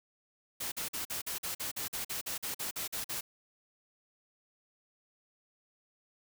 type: noise bursts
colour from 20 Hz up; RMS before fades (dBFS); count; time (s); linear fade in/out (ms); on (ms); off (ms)
white; -37; 16; 0.6-3.21; 10; 120; 46
effects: none